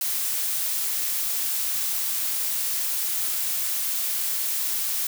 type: noise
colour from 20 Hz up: blue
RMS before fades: -26 dBFS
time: 0.01-5.07 s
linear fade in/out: 2 ms
effects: none